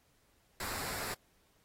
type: noise with comb filter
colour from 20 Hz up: pink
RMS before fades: -40 dBFS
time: 0.6-1.14 s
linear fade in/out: 2 ms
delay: 0.32 ms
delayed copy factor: -0.5
effects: pink hiss -71 dBFS RMS until 1.64 s + AAC 48 kbps